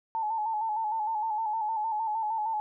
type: tone with vibrato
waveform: sine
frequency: 873 Hz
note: A5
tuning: 14 cents flat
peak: -27 dBFS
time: 0.15-2.6 s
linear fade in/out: 0 ms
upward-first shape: square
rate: 6.5 Hz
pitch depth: 49 cents each way
effects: none